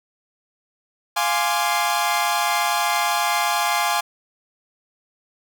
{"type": "chord", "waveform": "sawtooth", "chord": "D half-diminished seventh", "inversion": "first", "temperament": "equal", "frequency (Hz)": [698.5, 830.6, 1046.5, 1174.7], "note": ["F5", "Ab5", "C6", "D6"], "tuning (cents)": [0, 0, 0, 0], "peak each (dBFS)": [-21, -19, -21, -23], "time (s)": [1.16, 4.01], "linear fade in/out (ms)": 10, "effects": []}